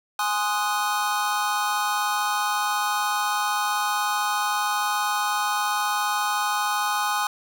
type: chord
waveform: square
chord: Ab dominant seventh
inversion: none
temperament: equal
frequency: 830.6 / 1046.5 / 1244.5 / 1480 Hz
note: Ab5 / C6 / Eb6 / Gb6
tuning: 0 / 0 / 0 / 0 cents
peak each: -27 / -30 / -28 / -31 dBFS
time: 0.19-7.27 s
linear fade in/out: 2 ms
effects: none